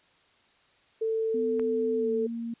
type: tone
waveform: sine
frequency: 445.2 Hz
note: A4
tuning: 20 cents sharp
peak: -25 dBFS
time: 1.01-2.27 s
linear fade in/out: 10 ms
type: tone with pitch glide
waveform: sine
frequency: 250 to 231.9 Hz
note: B3 to A#3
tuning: +21 to -9 cents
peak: -31 dBFS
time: 1.34-2.54 s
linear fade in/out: 5 ms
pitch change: -130 cents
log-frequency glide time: 1.98-2.1 s
type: click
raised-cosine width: 0.5 ms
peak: -26 dBFS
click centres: 1.596 s
effects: white hiss -63 dBFS RMS until 2.6 s + resampled to 8000 Hz